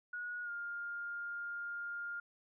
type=tone with pitch glide; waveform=sine; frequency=1452 to 1408.2 Hz; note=F#6 to F6; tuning=-33 to +14 cents; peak=-39 dBFS; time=0.13-2.2 s; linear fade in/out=5 ms; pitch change=-53 cents; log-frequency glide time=0.43-0.5 s; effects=none